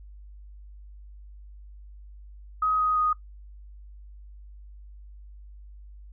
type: tone with pitch steps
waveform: sine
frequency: 1262 / 1251.8 / 1241.8 Hz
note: D#6 / D#6 / D#6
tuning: +24 / +10 / -4 cents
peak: -21 dBFS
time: 2.62-3.13 s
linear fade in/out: 5 ms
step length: 170 ms
effects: noise-tail reverb RT60 0.1 s tail -18 dB re dry + added 50 Hz sine -43 dBFS peak until 6.12 s